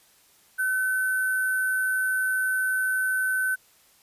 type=tone with sample-and-hold; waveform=sine; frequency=1519 Hz; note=F#6; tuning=45 cents sharp; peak=-22 dBFS; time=0.58-3.56 s; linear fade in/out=20 ms; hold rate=11025 Hz; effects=white hiss -59 dBFS RMS until 4.02 s + resampled to 32000 Hz